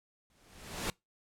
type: noise with exponential growth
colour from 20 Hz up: pink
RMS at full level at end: -32 dBFS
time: 0.3-0.9 s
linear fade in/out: 1 ms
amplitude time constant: 130 ms
effects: noise-tail reverb RT60 0.2 s tail -25 dB re dry + low-pass 11000 Hz 12 dB/octave